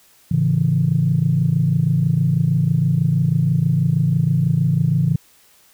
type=chord; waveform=sine; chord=A major; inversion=none; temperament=equal with one note detuned; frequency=109.05 / 138.59 / 164.81 Hz; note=A2 / C#3 / E3; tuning=-15 / 0 / 0 cents; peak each=-22 / -17 / -17 dBFS; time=0.31-5.16 s; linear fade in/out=5 ms; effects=tanh soft clip ceiling -5 dBFS + white hiss -53 dBFS RMS until 5.73 s